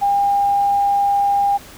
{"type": "tone", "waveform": "sine", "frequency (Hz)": 804, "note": "G5", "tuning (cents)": 44, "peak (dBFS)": -13, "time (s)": [0.01, 1.58], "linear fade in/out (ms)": 20, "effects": ["pink hiss -40 dBFS RMS until 1.77 s"]}